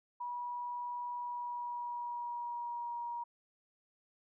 sine tone with pitch glide, 970 to 950 Hz, B5 to A#5, -31 to +33 cents, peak -37 dBFS, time 0.2-3.24 s, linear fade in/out 10 ms, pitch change -36 cents, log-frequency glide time 1.15-2.97 s, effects none

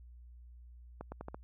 accelerating click train, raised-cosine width 1 ms, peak -28 dBFS, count 5, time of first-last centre 1.01-1.345 s, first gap 110 ms, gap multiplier 0.82, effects added 60 Hz sine -51 dBFS peak until 1.43 s

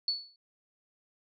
sine tone with exponential decay, 4435 Hz, C#8, in tune, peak -24 dBFS, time 0.08-0.36 s, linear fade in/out 2 ms, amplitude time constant 59 ms, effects none

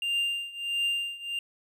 triangle tone with tremolo, 2794 Hz, F7, in tune, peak -22 dBFS, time 0.02-1.39 s, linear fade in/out 2 ms, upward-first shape triangle, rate 1.5 Hz, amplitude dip 90%, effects none

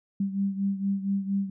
sine beating tone pair, 196 / 200.3 Hz, G3 / G3, 0 / +38 cents, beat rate 4.3 Hz, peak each -26 / -31 dBFS, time 0.2-1.5 s, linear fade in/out 5 ms, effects none

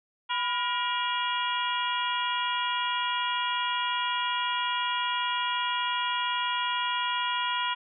harmonic tone with a mistuned harmonic, 474.5 Hz, A#4, 31 cents sharp, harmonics 2 / 3 / 4 / 5 / 6 / 7, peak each -29 / -34 / -38 / -38 / -34 / -34 dBFS, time 0.29-7.75 s, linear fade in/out 20 ms, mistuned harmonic 2, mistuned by +71 cents, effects none

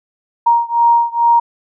sine beating tone pair, 937 / 939.3 Hz, A#5 / A#5, +9 / +13 cents, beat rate 2.3 Hz, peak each -12 / -13 dBFS, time 0.46-1.4 s, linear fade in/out 10 ms, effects none

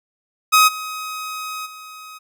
sawtooth tone with level steps, 1264 Hz, D#6, 27 cents sharp, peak -6 / -23 / -32 dBFS, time 0.52-2.19 s, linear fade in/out 20 ms, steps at 0.67 / 1.65 s, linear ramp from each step 20 ms, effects none

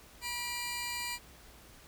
20% pulse tone cluster, 970 / 2373 / 4186 Hz, B5 / D7 / C8, -31 / +17 / 0 cents, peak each -35 / -33 / -38 dBFS, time 0.21-1.19 s, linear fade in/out 50 ms, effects added 60 Hz sine -60 dBFS peak until 1.87 s + pink hiss -56 dBFS RMS until 1.87 s

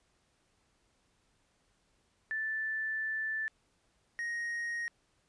sine / triangle tone pair in turn, 1760 / 1873.1 Hz, A6 / A#6, 0 / +8 cents, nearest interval minor second, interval 108 cents, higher second, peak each -32 / -32 dBFS, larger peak neither, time 2.31-3.48 / 4.19-4.88 s, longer first, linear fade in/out 0 ms, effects pink hiss -73 dBFS RMS until 5.28 s + resampled to 22050 Hz

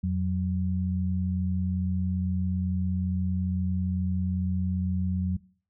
sine tone pair together, 87.31 / 185 Hz, F2 / F#3, 0 / 0 cents, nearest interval octave + minor second, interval 1300 cents, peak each -27 dBFS, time 0.03-5.37 s, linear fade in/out 10 ms, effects noise-tail reverb RT60 0.5 s tail -22 dB re dry

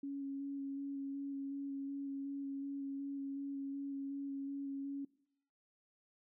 sine tone with vibrato, 277.2 Hz, C#4, in tune, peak -39 dBFS, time 0.03-5.05 s, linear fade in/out 5 ms, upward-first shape square, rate 2.7 Hz, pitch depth 11 cents each way, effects noise-tail reverb RT60 0.7 s tail -21 dB re dry

